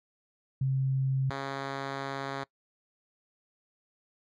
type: tone pair in turn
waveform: sine / 5% pulse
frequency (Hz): 133.4 / 137.07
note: C3 / C#3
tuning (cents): +34 / -19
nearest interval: unison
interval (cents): 47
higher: second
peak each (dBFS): -25 / -22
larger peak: second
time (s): 0.61-1.3 / 1.3-2.44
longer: second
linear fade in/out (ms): 5
effects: noise-tail reverb RT60 0.1 s tail -23 dB re dry + low-pass 4000 Hz 12 dB/octave